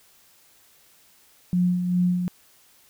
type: tone with tremolo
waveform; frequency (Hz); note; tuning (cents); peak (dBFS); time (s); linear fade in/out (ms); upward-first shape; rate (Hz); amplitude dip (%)
sine; 178.9; F3; +42; -17; 1.53-2.28; 0; sine; 2.5; 50
effects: white hiss -57 dBFS RMS until 2.89 s